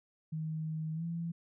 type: tone with pitch glide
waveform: sine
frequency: 157.6 to 167.94 Hz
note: D#3 to E3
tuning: +23 to +33 cents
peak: -34 dBFS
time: 0.32-1.32 s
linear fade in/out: 10 ms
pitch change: +110 cents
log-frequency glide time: 0.94-1.04 s
effects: none